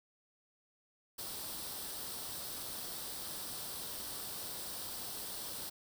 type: noise with comb filter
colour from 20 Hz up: white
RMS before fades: -43 dBFS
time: 1.18-5.7 s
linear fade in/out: 10 ms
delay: 0.22 ms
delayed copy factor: +0.55
effects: none